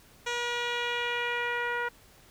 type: tone with low-pass filter sweep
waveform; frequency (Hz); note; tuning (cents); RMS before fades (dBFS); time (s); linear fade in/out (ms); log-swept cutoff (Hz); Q
10% pulse; 479.9; B4; -50; -31; 0.26-1.89; 10; 5500 to 1600; 1.6
effects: pink hiss -57 dBFS RMS until 2.3 s